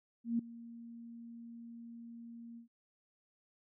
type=tone with ADSR envelope; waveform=sine; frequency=233.1 Hz; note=A#3; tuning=in tune; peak=-28 dBFS; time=0.24-2.68 s; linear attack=150 ms; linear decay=5 ms; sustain=-19 dB; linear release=110 ms; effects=none